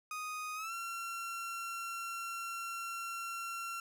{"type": "tone with pitch glide", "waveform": "30% pulse", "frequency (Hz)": [1244.5, 1365], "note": ["D#6", "F6"], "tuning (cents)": [0, -40], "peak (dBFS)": -36, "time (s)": [0.11, 3.8], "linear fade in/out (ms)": 2, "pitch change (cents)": 160, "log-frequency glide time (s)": [0.55, 0.73], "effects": []}